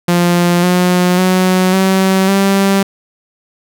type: tone with pitch steps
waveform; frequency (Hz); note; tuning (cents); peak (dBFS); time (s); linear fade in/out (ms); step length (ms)
sawtooth; 174.61 / 179.73 / 184.99 / 190.41 / 195.99; F3 / F3 / F#3 / F#3 / G3; 0 / +50 / 0 / +50 / 0; -5; 0.08-2.83; 5; 550
effects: none